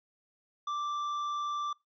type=tone with tanh clipping; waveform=triangle; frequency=1174.7 Hz; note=D6; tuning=in tune; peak=-33 dBFS; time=0.67-1.73 s; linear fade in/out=5 ms; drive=12 dB; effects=noise-tail reverb RT60 0.2 s tail -23 dB re dry + resampled to 16000 Hz